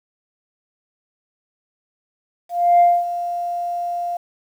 sine tone with ADSR envelope, 698.5 Hz, F5, in tune, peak -7 dBFS, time 2.49-4.17 s, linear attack 310 ms, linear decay 240 ms, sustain -14 dB, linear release 4 ms, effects tanh soft clip ceiling -6 dBFS + 8-bit

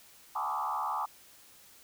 sine tone with frequency modulation, 1012 Hz, B5, 42 cents sharp, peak -30 dBFS, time 0.35-1.06 s, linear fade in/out 10 ms, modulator 72.3 Hz, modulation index 3.3, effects white hiss -57 dBFS RMS until 1.83 s

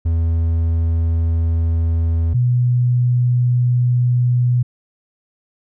triangle / sine tone pair in turn, 82.41 / 123.01 Hz, E2 / B2, 0 / -6 cents, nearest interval perfect fifth, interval 694 cents, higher second, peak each -12 dBFS, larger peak neither, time 0.05-2.34 / 2.34-4.63 s, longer neither, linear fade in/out 10 ms, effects none

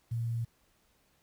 sine tone with quantisation, 116.1 Hz, A#2, 7 cents flat, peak -30 dBFS, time 0.11-0.45 s, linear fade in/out 10 ms, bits 10, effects pink hiss -70 dBFS RMS until 1.22 s

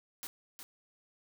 white noise with echo, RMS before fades -42 dBFS, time 0.23-0.27 s, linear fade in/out 0 ms, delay 360 ms, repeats 1, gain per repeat -6 dB, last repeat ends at 0.63 s, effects none

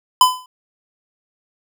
square tone with exponential decay, 1010 Hz, B5, 39 cents sharp, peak -5 dBFS, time 0.21-0.46 s, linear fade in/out 2 ms, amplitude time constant 53 ms, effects none

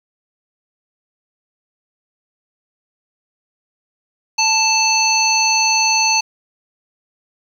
harmonic tone, 880 Hz, A5, in tune, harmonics 1 / 3 / 5 / 7, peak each -18 / -18 / -18 / -18 dBFS, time 4.38-6.21 s, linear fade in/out 10 ms, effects 7-bit

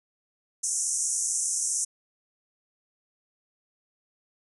pink band-pass noise, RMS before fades -28 dBFS, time 0.63-1.85 s, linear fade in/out 10 ms, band 5800 to 10000 Hz, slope 96 dB/octave, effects none

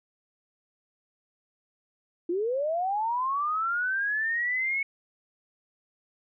sine linear sweep, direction up, 330.2 to 2217 Hz, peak -25 dBFS, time 2.29-4.83 s, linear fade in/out 5 ms, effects none

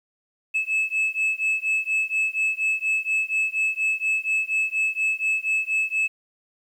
sine beating tone pair, 2600 / 2604.2 Hz, E7 / E7, -24 / -22 cents, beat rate 4.2 Hz, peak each -22 dBFS, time 0.54-6.08 s, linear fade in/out 20 ms, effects tanh soft clip ceiling -18 dBFS + 9-bit

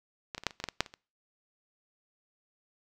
clicks, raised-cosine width 0.2 ms, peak -19 / -20 / -25 / -9 / -29 / -21 / -14 / -17 / -7 / -28 / -29 dBFS, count 11, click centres 0.348 / 0.38 / 0.436 / 0.467 / 0.508 / 0.601 / 0.64 / 0.687 / 0.806 / 0.862 / 0.939 s, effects noise-tail reverb RT60 0.4 s tail -26 dB re dry

